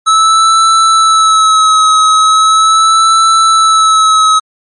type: tone with vibrato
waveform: square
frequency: 1300 Hz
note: E6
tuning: 24 cents flat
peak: -5 dBFS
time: 0.06-4.4 s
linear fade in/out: 20 ms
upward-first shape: sine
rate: 0.39 Hz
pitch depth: 32 cents each way
effects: MP3 48 kbps